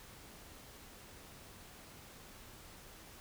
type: silence
effects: pink hiss -55 dBFS RMS until 3.2 s